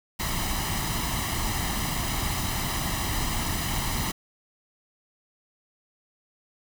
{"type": "noise with comb filter", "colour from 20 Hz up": "pink", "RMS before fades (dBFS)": -28, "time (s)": [0.19, 4.12], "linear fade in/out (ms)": 10, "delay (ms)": 1, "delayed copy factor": 0.65, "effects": []}